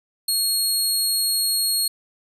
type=tone; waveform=20% pulse; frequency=4298 Hz; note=C8; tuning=46 cents sharp; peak=-13 dBFS; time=0.28-1.88 s; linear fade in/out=5 ms; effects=resampled to 32000 Hz